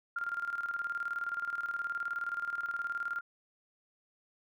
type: tone with tremolo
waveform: sine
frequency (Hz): 1396.9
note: F6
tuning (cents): 0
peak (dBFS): -31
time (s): 0.16-3.21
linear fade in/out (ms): 5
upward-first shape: square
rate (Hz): 19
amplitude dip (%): 65
effects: none